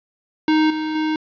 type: tone with level steps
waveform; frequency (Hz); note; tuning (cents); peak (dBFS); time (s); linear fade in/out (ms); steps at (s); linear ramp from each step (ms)
square; 311.1; D#4; 0; -14 / -22 / -19; 0.48-1.16; 2; 0.7 / 0.95; 5
effects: resampled to 11025 Hz + 7-bit